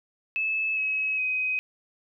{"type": "tone with pitch steps", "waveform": "sine", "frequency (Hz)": [2607, 2562, 2518], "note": ["E7", "E7", "D#7"], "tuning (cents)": [-20, -50, 20], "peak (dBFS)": -24, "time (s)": [0.36, 1.59], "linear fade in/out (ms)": 0, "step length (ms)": 410, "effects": []}